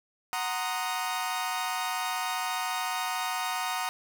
sawtooth chord, C half-diminished seventh, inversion second, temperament equal, 740 / 932.3 / 1046.5 / 1244.5 Hz, Gb5 / Bb5 / C6 / Eb6, 0 / 0 / 0 / 0 cents, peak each -30 / -30 / -36 / -31 dBFS, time 0.33-3.89 s, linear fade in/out 0 ms, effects none

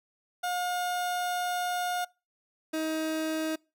30% pulse tone pair in turn, 716 / 316 Hz, F5 / D#4, +43 / +27 cents, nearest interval octave + major second, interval 1416 cents, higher first, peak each -26 dBFS, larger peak neither, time 0.43-2.05 / 2.73-3.56 s, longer first, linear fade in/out 10 ms, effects noise-tail reverb RT60 0.3 s tail -25 dB re dry

